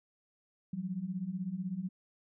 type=beating tone pair; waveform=sine; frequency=173.7 / 189.7 Hz; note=F3 / F#3; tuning=-9 / +43 cents; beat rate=16 Hz; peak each=-39 / -36 dBFS; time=0.73-1.89 s; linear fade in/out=5 ms; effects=none